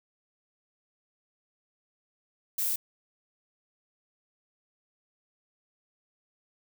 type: noise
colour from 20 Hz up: violet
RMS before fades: -29 dBFS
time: 2.58-2.76 s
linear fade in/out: 5 ms
effects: none